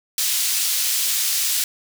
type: high-pass noise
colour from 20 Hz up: pink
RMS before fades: -21 dBFS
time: 0.18-1.64 s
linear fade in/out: 2 ms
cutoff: 4100 Hz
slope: 12 dB/octave
effects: none